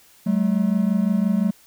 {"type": "tone pair together", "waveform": "triangle", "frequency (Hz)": [189.3, 215.1], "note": ["F#3", "A3"], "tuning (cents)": [40, -39], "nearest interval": "major second", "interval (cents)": 221, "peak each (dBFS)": -18, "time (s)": [0.26, 1.51], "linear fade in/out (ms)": 10, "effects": ["white hiss -53 dBFS RMS until 1.66 s"]}